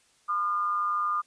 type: tone with amplitude modulation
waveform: sine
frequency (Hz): 1211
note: D#6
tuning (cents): -47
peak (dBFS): -22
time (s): 0.28-1.22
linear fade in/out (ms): 20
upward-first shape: sine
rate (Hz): 188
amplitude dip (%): 55
effects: white hiss -64 dBFS RMS until 1.26 s + resampled to 22050 Hz